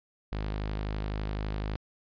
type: tone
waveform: sawtooth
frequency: 51.91 Hz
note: G#1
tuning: in tune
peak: -27 dBFS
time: 0.32-1.76 s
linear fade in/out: 0 ms
effects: resampled to 11025 Hz